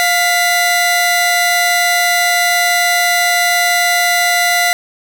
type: tone pair together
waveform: sawtooth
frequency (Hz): 706 / 1997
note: F5 / B6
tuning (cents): +19 / +19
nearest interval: octave + tritone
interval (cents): 1800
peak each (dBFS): -10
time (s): 0-4.73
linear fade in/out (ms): 0
effects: 7-bit